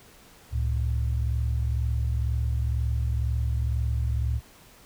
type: tone pair together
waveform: sine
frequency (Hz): 69.45 / 111.5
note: C#2 / A2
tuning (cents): +4 / +23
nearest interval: minor sixth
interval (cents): 819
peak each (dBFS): -24 / -27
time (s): 0.51-4.41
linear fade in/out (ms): 50
effects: tanh soft clip ceiling -15 dBFS + pink hiss -53 dBFS RMS until 4.85 s